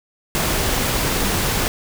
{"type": "tone in noise", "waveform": "sine", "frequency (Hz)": 196, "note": "G3", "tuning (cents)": 0, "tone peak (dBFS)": -28, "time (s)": [1.23, 1.44], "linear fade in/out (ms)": 0, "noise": "pink", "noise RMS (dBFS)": -20, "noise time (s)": [0.35, 1.68], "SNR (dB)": -11, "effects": []}